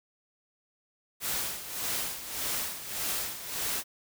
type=noise with tremolo; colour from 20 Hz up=white; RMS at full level=-31 dBFS; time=1.2-3.84 s; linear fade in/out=50 ms; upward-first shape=sine; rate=1.7 Hz; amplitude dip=70%; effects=none